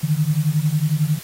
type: beating tone pair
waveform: sine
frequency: 146.83 / 157.83 Hz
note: D3 / D#3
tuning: 0 / +25 cents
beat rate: 11 Hz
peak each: -19 / -19 dBFS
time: 0.03-1.19 s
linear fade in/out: 10 ms
effects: white hiss -38 dBFS RMS until 1.23 s + AAC 48 kbps